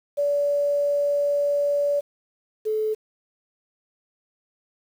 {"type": "tone pair in turn", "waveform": "sine", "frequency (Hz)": [575, 432.9], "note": ["D5", "A4"], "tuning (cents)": [-37, -28], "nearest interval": "perfect fourth", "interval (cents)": 491, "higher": "first", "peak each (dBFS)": [-19, -21], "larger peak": "first", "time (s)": [[0.17, 2.01], [2.65, 2.95]], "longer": "first", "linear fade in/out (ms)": 20, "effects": ["8-bit"]}